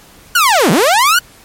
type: linear two-way sweep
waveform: sawtooth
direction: down then up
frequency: 1501 to 144.3 to 1501 Hz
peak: -4 dBFS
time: 0.35-1.19 s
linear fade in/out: 5 ms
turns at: 0.71 s
effects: pink hiss -42 dBFS RMS until 1.44 s + MP3 64 kbps